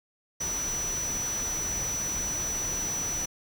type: tone in noise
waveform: sine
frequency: 5920 Hz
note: F#8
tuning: in tune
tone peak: -29 dBFS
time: 0.4-3.26 s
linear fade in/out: 10 ms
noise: pink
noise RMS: -37 dBFS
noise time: 0.4-3.26 s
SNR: +5 dB
effects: none